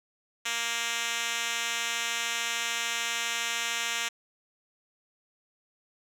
5% pulse tone with band-pass filter, 233.1 Hz, A#3, in tune, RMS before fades -31 dBFS, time 0.45-4.09 s, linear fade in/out 10 ms, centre 4600 Hz, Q 0.99, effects none

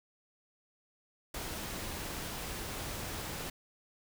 pink noise, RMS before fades -40 dBFS, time 1.34-3.5 s, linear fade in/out 5 ms, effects none

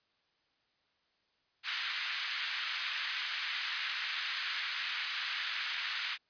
pink band-pass noise, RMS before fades -37 dBFS, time 1.63-6.18 s, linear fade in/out 50 ms, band 1500 to 4500 Hz, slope 24 dB/octave, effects white hiss -75 dBFS RMS until 6.29 s + resampled to 11025 Hz

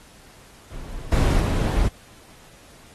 brown noise with level steps, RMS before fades -35 / -17 / -20 dBFS, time 0.7-1.89 s, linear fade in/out 20 ms, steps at 1.12 / 1.4 s, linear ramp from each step 2 ms, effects pink hiss -50 dBFS RMS until 2.94 s + AAC 32 kbps

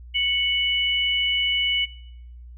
sine tone pair together, 2217 / 2959 Hz, C#7 / F#7, 0 / -1 cents, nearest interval perfect fourth, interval 499 cents, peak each -24 / -21 dBFS, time 0.14-1.86 s, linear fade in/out 20 ms, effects noise-tail reverb RT60 0.8 s tail -21 dB re dry + added 60 Hz sine -39 dBFS peak until 2.57 s

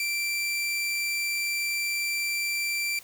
sawtooth tone, 2349 Hz, D7, in tune, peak -23 dBFS, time 0-2.99 s, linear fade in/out 2 ms, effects white hiss -50 dBFS RMS until 3.03 s

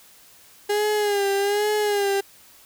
35% pulse tone with vibrato, 409 Hz, G#4, 26 cents flat, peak -18 dBFS, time 0.69-2.21 s, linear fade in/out 10 ms, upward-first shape sine, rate 1.2 Hz, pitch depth 59 cents each way, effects white hiss -51 dBFS RMS until 2.65 s

